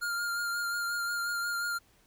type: tone with vibrato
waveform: square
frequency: 1405 Hz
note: F6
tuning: 10 cents sharp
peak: -31 dBFS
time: 0.01-1.79 s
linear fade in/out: 20 ms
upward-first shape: sine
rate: 5.6 Hz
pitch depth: 21 cents each way
effects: pink hiss -65 dBFS RMS until 2.06 s